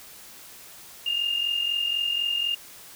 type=tone pair together; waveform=sine; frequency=2779 / 2823 Hz; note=F7 / F7; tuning=-9 / +18 cents; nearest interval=unison; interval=27 cents; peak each=-31 / -24 dBFS; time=1.06-2.55 s; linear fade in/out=5 ms; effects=white hiss -46 dBFS RMS until 2.95 s